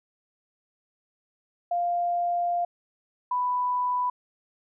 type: tone pair in turn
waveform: sine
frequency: 698.5 / 991.3 Hz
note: F5 / B5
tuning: 0 / +6 cents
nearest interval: tritone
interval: 606 cents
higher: second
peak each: -23 dBFS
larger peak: neither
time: 1.71-2.65 / 3.31-4.1 s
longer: first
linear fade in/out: 5 ms
effects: none